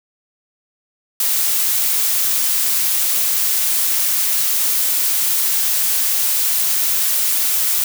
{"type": "noise", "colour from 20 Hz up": "blue", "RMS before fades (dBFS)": -17, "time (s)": [1.2, 7.84], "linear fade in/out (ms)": 2, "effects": []}